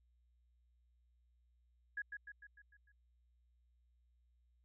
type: tone with echo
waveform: sine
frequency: 1667 Hz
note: G#6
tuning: 6 cents sharp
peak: -38 dBFS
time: 1.97-2.02 s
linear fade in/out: 5 ms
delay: 150 ms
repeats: 6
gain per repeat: -5 dB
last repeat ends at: 2.92 s
effects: added 60 Hz sine -70 dBFS peak until 4.64 s